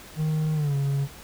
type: tone with pitch glide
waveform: triangle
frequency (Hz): 155.56 to 139.39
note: D#3 to C#3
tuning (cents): 0 to +10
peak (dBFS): -20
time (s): 0.16-1.08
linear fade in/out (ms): 50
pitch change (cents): -190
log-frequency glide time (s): 0.54-0.75
effects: pink hiss -45 dBFS RMS until 1.23 s